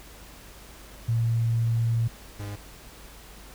sine / 45% pulse tone pair in turn, 115.4 / 102.15 Hz, A#2 / G#2, -17 / -28 cents, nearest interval major second, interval 211 cents, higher first, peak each -21 / -33 dBFS, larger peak first, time 1.08-2.08 / 2.39-2.56 s, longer first, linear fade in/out 10 ms, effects added 50 Hz sine -48 dBFS peak until 3.54 s + pink hiss -48 dBFS RMS until 3.54 s

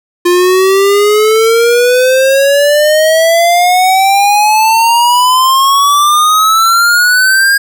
square exponential sweep, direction up, 349.6 to 1629 Hz, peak -6 dBFS, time 0.25-7.58 s, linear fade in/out 10 ms, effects none

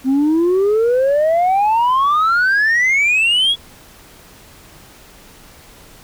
sine exponential sweep, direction up, 256.7 to 3400 Hz, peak -9 dBFS, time 0.04-3.56 s, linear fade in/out 50 ms, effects tanh soft clip ceiling -10 dBFS + pink hiss -43 dBFS RMS until 6.03 s

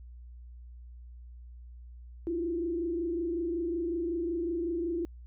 sine tone with frequency modulation, 339.2 Hz, E4, 50 cents sharp, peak -29 dBFS, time 2.27-5.05 s, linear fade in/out 0 ms, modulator 25.4 Hz, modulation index 0.73, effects added 60 Hz sine -45 dBFS peak until 5.26 s

